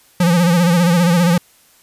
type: tone with vibrato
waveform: square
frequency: 173.5 Hz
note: F3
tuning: 11 cents flat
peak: -11 dBFS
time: 0.2-1.38 s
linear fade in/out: 5 ms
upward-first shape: sine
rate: 15 Hz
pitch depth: 78 cents each way
effects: white hiss -51 dBFS RMS until 1.82 s + resampled to 32000 Hz